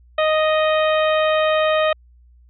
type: harmonic tone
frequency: 622.3 Hz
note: D#5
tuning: in tune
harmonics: 1 / 2 / 3 / 4 / 5 / 6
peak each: -16 / -22 / -26 / -28 / -30 / -32 dBFS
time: 0.18-1.93 s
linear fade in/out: 5 ms
effects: added 60 Hz sine -47 dBFS peak until 2.49 s